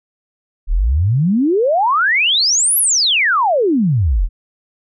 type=exponential two-way sweep; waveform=sine; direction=up then down; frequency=33.5 to 11840 to 34.1 Hz; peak=-11 dBFS; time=0.67-4.29 s; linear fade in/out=50 ms; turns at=2.78 s; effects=none

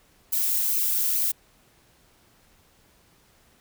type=noise with flanger; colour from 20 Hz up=violet; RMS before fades=-24 dBFS; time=0.32-1.32 s; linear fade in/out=10 ms; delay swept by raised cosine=0.55 to 2.35 ms; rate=2.3 Hz; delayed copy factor=-0.55; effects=pink hiss -60 dBFS RMS until 3.6 s

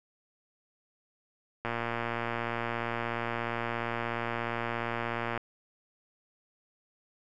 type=click train; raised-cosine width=0.5 ms; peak=-17 dBFS; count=437; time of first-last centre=1.65-5.376 s; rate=117 Hz; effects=none

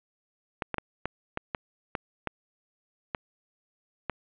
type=clicks; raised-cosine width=0.5 ms; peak=-14 dBFS; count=10; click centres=0.622 / 0.743 / 0.783 / 1.056 / 1.374 / 1.548 / 1.952 / 2.273 / 3.148 / 4.097 s; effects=resampled to 8000 Hz + 7-bit

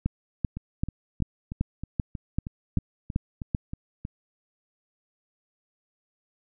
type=two click trains; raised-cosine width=5 ms; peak=-21 / -12 dBFS; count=12 / 10; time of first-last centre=0.57-4.051 / 0.06-3.548 s; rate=3.16 / 2.58 Hz; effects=none

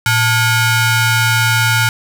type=ring-modulated tone; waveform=sawtooth; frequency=770 Hz; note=G5; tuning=31 cents flat; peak=-4 dBFS; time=0.06-1.89 s; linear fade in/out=2 ms; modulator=655 Hz; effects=none

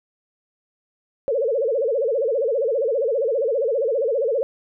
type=tone with vibrato; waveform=sine; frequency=501 Hz; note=B4; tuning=25 cents sharp; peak=-18 dBFS; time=1.28-4.43 s; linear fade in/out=0 ms; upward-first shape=sine; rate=15 Hz; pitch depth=240 cents each way; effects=none

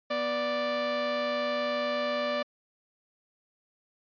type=tone pair together; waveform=sawtooth; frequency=244.7 / 587.3 Hz; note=B3 / D5; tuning=-16 / 0 cents; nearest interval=octave + minor third; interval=1516 cents; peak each=-32 / -24 dBFS; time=0.1-2.43 s; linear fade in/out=10 ms; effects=resampled to 11025 Hz

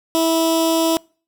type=tone with notch filter; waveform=15% pulse; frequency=326.9 Hz; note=E4; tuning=14 cents flat; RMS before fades=-17 dBFS; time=0.15-0.97 s; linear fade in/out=0 ms; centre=1600 Hz; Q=0.69; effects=noise-tail reverb RT60 0.4 s tail -26 dB re dry

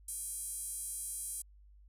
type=tone with high-pass filter; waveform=5% pulse; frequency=805 Hz; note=G5; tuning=46 cents sharp; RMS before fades=-41 dBFS; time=0.08-1.42 s; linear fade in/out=5 ms; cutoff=9700 Hz; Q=3.4; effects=added 50 Hz sine -56 dBFS peak until 1.88 s

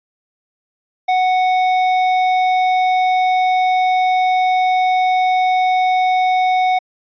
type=tone with hard clipping; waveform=triangle; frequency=740 Hz; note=F#5; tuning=in tune; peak=-14 dBFS; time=1.08-6.79 s; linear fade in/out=10 ms; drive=13 dB; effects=resampled to 11025 Hz

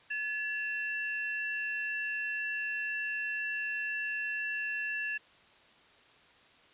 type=tone pair together; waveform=sine; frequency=1711 / 2699 Hz; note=A6 / E7; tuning=-49 / +40 cents; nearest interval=minor sixth; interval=789 cents; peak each=-34 / -36 dBFS; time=0.1-5.18 s; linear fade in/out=10 ms; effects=white hiss -60 dBFS RMS until 6.73 s + resampled to 8000 Hz

